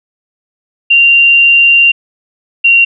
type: tone pair in turn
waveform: sine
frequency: 2773 / 2757 Hz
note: F7 / F7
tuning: -13 / -23 cents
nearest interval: unison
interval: 10 cents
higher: first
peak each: -3 dBFS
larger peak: neither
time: 0.9-1.92 / 2.64-2.85 s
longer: first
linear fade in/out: 10 ms
effects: none